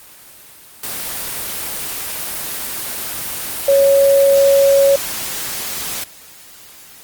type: tone in noise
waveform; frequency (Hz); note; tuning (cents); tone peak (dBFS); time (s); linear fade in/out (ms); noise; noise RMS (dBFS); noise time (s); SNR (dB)
sine; 554.4; C#5; 0; -8; 3.68-4.96; 5; white; -24; 0.83-6.04; +13
effects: white hiss -41 dBFS RMS until 7.03 s + Opus 24 kbps